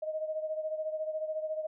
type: beating tone pair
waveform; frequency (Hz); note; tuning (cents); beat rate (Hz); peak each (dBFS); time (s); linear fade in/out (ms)
sine; 622.3 / 636.3; D#5 / D#5; 0 / +39; 14; -33 / -39; 0.02-1.67; 10
effects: none